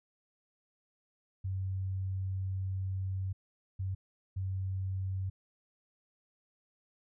sine tone bursts at uneven times, 95 Hz, F#2, 46 cents sharp, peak -32 dBFS, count 3, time 1.44-3.33 / 3.79-3.95 / 4.36-5.3 s, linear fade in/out 10 ms, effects none

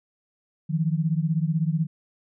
sine beating tone pair, 155.56 / 171.56 Hz, D#3 / F3, 0 / -31 cents, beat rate 16 Hz, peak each -23 / -25 dBFS, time 0.69-1.87 s, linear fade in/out 20 ms, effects none

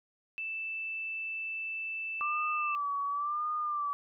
sine tone, 2645 Hz, E7, 5 cents sharp, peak -34 dBFS, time 0.38-2.75 s, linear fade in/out 0 ms
sine tone with vibrato, 1174.7 Hz, D6, in tune, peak -30 dBFS, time 2.21-3.93 s, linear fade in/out 0 ms, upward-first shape sine, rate 0.95 Hz, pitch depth 69 cents each way
effects none

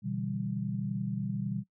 sine chord, E minor seventh, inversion second, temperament equal, 123.47 / 146.83 / 164.81 / 196 Hz, B2 / D3 / E3 / G3, 0 / 0 / 0 / 0 cents, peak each -36 / -39 / -39 / -34 dBFS, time 0.02-1.64 s, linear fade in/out 50 ms, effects noise-tail reverb RT60 0.1 s tail -19 dB re dry

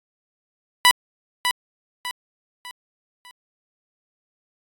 15% pulse tone with echo, 987.8 Hz, B5, in tune, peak -4 dBFS, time 0.85-0.91 s, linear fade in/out 0 ms, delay 600 ms, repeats 4, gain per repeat -8 dB, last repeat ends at 3.31 s, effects AAC 48 kbps

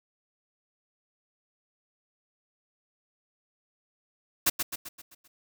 white noise with echo, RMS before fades -22 dBFS, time 4.46-4.5 s, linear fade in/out 10 ms, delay 130 ms, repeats 6, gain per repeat -6 dB, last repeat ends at 5.28 s, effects none

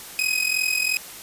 sawtooth tone with amplitude modulation, 2521 Hz, D#7, 22 cents sharp, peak -14 dBFS, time 0.19-0.97 s, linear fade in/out 0 ms, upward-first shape sine, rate 42.8 Hz, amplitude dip 75%, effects white hiss -39 dBFS RMS until 1.22 s + resampled to 32000 Hz

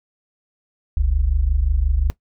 sine tone pair together, 43.66 / 69.3 Hz, F1 / C#2, 0 / 0 cents, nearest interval minor sixth, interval 800 cents, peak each -18 dBFS, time 0.97-2.1 s, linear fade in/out 0 ms, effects noise-tail reverb RT60 0.1 s tail -18 dB re dry

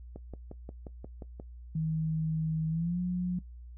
click train, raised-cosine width 2 ms, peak -29 dBFS, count 8, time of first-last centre 0.16-1.399 s, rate 5.65 Hz
sine tone with pitch glide, 158.9 to 179.39 Hz, D#3 to F3, +37 to +47 cents, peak -28 dBFS, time 1.75-3.39 s, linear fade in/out 5 ms, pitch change +210 cents, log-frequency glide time 2.69-3 s
effects noise-tail reverb RT60 0.1 s tail -18 dB re dry + added 60 Hz sine -44 dBFS peak until 3.77 s

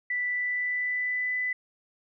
sine tone with pitch glide, 1975.5 to 1998.5 Hz, B6 to B6, 0 to +20 cents, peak -26 dBFS, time 0.1-1.53 s, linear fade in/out 5 ms, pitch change +20 cents, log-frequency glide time 0.27-1.35 s, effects none

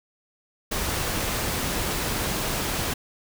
pink noise, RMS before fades -27 dBFS, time 0.71-2.94 s, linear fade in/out 10 ms, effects none

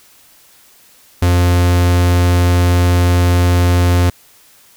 45% pulse tone, 88.3 Hz, F2, 20 cents sharp, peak -9 dBFS, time 1.22-4.1 s, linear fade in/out 5 ms, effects white hiss -47 dBFS RMS until 4.76 s

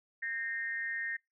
sine tone with amplitude modulation, 1842 Hz, A#6, 21 cents flat, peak -30 dBFS, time 0.22-1.17 s, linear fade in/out 10 ms, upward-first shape sine, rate 242 Hz, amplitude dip 80%, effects noise-tail reverb RT60 0.2 s tail -25 dB re dry

